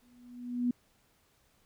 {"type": "tone with exponential growth", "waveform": "sine", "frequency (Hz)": 244.3, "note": "B3", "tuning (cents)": -19, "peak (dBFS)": -24, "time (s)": [0.02, 0.71], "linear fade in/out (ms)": 5, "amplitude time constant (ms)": 150, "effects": ["pink hiss -69 dBFS RMS until 1.65 s"]}